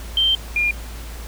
sine tone pair in turn, 3136 / 2412 Hz, G7 / D7, 0 / +46 cents, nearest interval perfect fourth, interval 454 cents, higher first, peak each -14 / -16 dBFS, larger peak first, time 0.17-0.35 / 0.56-0.71 s, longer first, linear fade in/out 2 ms, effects added 56 Hz sine -31 dBFS peak until 1.27 s + pink hiss -39 dBFS RMS until 1.27 s

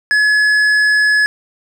sine tone with hard clipping, 1700 Hz, G#6, 40 cents sharp, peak -11 dBFS, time 0.11-1.26 s, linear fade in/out 0 ms, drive 7 dB, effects none

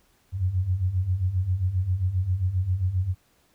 sine beating tone pair, 87.31 / 94.81 Hz, F2 / F#2, 0 / +43 cents, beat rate 7.5 Hz, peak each -28 / -23 dBFS, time 0.32-3.15 s, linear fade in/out 50 ms, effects pink hiss -64 dBFS RMS until 3.54 s

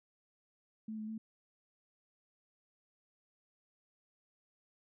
sine tone with pitch steps, 218.5 / 215.6 / 220.5 Hz, A3 / A3 / A3, -12 / -35 / +4 cents, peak -39 dBFS, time 0.88-1.18 s, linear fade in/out 5 ms, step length 100 ms, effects none

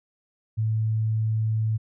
sine tone, 110 Hz, A2, in tune, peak -21 dBFS, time 0.57-1.78 s, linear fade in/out 20 ms, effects none

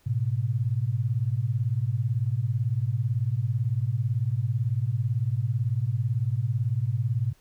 sine beating tone pair, 108.4 / 126.4 Hz, A2 / B2, -25 / +41 cents, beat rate 18 Hz, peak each -26 dBFS, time 0.06-7.33 s, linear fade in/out 10 ms, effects pink hiss -63 dBFS RMS until 7.4 s

